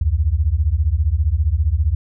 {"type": "beating tone pair", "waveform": "sine", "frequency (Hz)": [69.3, 84.3], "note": ["C#2", "E2"], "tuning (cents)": [0, 39], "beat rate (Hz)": 15, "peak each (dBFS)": -17, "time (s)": [0.01, 1.95], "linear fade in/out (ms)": 5, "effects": []}